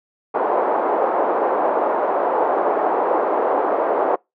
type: band-pass noise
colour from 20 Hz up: white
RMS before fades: -19 dBFS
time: 0.34-4.16 s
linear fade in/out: 10 ms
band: 370 to 910 Hz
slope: 24 dB/octave
effects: noise-tail reverb RT60 0.2 s tail -26 dB re dry